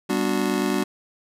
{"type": "chord", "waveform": "square", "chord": "G major seventh", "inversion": "none", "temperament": "just", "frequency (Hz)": [196, 245, 294, 367.5], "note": ["G3", "B3", "D4", "F#4"], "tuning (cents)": [0, -14, 2, -12], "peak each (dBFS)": [-27, -28, -27, -27], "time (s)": [0.09, 0.84], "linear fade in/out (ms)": 10, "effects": ["resampled to 32000 Hz"]}